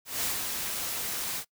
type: noise with ADSR envelope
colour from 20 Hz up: white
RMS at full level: -29 dBFS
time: 0.05-1.45 s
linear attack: 180 ms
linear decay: 160 ms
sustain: -4 dB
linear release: 69 ms
effects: noise-tail reverb RT60 0.1 s tail -22 dB re dry